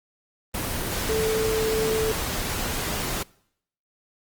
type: tone in noise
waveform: sine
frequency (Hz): 440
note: A4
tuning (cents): 0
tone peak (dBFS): -22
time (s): 1.09-2.12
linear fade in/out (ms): 5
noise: pink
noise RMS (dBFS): -28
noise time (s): 0.54-3.23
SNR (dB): +3
effects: noise-tail reverb RT60 0.7 s tail -24 dB re dry + Opus 24 kbps